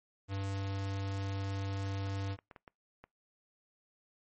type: tone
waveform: square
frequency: 98 Hz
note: G2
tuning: in tune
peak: -35 dBFS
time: 0.28-2.37 s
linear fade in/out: 50 ms
type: clicks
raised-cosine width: 0.5 ms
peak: -35 dBFS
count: 8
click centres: 1.866 / 2.072 / 2.309 / 2.389 / 2.512 / 2.562 / 2.678 / 3.04 s
effects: noise-tail reverb RT60 0.2 s tail -24 dB re dry + MP3 32 kbps